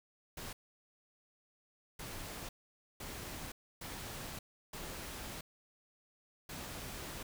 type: noise bursts at uneven times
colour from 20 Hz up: pink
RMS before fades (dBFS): -45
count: 6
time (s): 0.37-0.53 / 1.99-2.49 / 3-3.52 / 3.81-4.39 / 4.73-5.41 / 6.49-7.23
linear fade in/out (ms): 5
effects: none